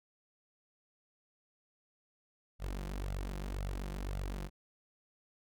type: tone with flanger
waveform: sawtooth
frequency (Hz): 47.69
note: G1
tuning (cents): -47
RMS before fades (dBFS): -39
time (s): 2.59-4.5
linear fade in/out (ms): 50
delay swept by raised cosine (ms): 1.4 to 5.8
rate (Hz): 1.9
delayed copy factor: +0.75
effects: none